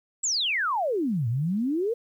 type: exponential two-way sweep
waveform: sine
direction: down then up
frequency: 7910 to 109.7 to 486.9 Hz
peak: -23 dBFS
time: 0.23-1.94 s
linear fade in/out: 10 ms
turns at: 1.28 s
effects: 10-bit